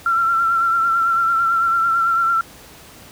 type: tone with vibrato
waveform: sine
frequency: 1357 Hz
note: E6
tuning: 50 cents sharp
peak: -14 dBFS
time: 0.06-2.41 s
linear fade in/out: 2 ms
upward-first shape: sine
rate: 9 Hz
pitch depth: 37 cents each way
effects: pink hiss -42 dBFS RMS until 3.11 s + high-pass 60 Hz 12 dB/octave